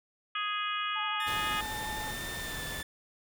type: harmonic tone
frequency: 415.3 Hz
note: G#4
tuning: in tune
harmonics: 3 / 4 / 5 / 6 / 7 / 8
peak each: -33 / -39 / -42 / -39 / -38 / -41 dBFS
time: 0.35-1.61 s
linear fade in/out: 5 ms
type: tone with vibrato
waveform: sine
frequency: 859 Hz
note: A5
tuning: 42 cents flat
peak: -38 dBFS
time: 0.95-2.12 s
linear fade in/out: 20 ms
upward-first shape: square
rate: 12 Hz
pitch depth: 25 cents each way
type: tone with pitch glide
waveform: 30% pulse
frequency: 1796 to 1754 Hz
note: A6 to A6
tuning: +35 to -6 cents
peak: -36 dBFS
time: 1.2-2.83 s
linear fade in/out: 2 ms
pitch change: -41 cents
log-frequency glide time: 2.4-2.64 s
type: noise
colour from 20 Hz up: pink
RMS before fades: -40 dBFS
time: 1.26-2.83 s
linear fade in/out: 20 ms
effects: none